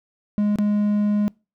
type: tone with dropouts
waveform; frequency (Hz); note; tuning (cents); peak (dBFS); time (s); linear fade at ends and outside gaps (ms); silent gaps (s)
triangle; 207.6; G#3; 0; -15; 0.38-1.28; 0; 0.558-0.586
effects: noise-tail reverb RT60 0.3 s tail -26 dB re dry